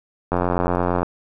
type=click train; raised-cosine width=1 ms; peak=-6 dBFS; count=64; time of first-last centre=0.32-1.03 s; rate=88.7 Hz; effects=none